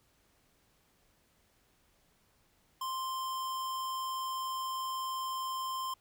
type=tone; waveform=square; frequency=1046.5 Hz; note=C6; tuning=in tune; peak=-35 dBFS; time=2.81-5.94 s; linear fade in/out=5 ms; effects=pink hiss -70 dBFS RMS until 6 s